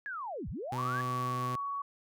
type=linear two-way sweep; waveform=sine; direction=down then up; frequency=1712 to 37.89 to 1712 Hz; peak=-36 dBFS; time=0.06-1.01 s; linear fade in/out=0 ms; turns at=0.49 s
type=tone; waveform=sawtooth; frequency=125.6 Hz; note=B2; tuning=30 cents sharp; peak=-31 dBFS; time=0.72-1.56 s; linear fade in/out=5 ms
type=tone with pitch glide; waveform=sine; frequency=1140 to 1121.7 Hz; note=C#6 to C#6; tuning=+48 to +20 cents; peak=-33 dBFS; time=0.78-1.82 s; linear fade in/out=5 ms; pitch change=-28 cents; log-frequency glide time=0.95-1.45 s
effects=none